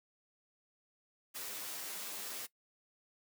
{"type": "noise with comb filter", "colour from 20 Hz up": "white", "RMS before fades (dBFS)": -43, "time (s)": [1.34, 2.47], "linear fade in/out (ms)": 20, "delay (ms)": 10, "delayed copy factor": 0.5, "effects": ["noise-tail reverb RT60 0.1 s tail -19 dB re dry", "high-pass 200 Hz 12 dB/octave"]}